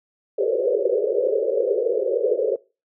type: band-pass noise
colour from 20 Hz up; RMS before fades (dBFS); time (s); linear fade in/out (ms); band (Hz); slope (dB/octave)
white; -21; 0.38-2.56; 5; 380 to 560; 96
effects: noise-tail reverb RT60 0.3 s tail -22 dB re dry